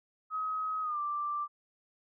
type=tone with pitch glide; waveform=sine; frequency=1269 to 1177.2 Hz; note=D#6 to D6; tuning=+34 to +4 cents; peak=-31 dBFS; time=0.3-1.48 s; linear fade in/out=50 ms; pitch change=-130 cents; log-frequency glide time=0.82-0.99 s; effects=none